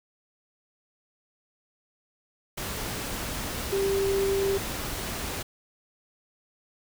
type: tone in noise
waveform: sine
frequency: 392 Hz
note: G4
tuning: in tune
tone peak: -23 dBFS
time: 3.72-4.58 s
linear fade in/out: 10 ms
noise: pink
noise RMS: -33 dBFS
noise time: 2.57-5.43 s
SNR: +7 dB
effects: none